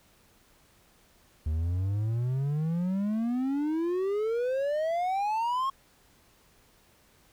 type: exponential sweep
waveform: triangle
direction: up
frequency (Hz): 75 to 1094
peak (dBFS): -24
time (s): 1.46-5.7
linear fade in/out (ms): 5
effects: pink hiss -62 dBFS RMS until 7.32 s